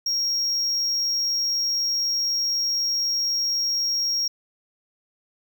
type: tone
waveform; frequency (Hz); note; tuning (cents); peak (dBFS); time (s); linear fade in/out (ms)
triangle; 5588; F8; 0; -20; 0.06-4.28; 5
effects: none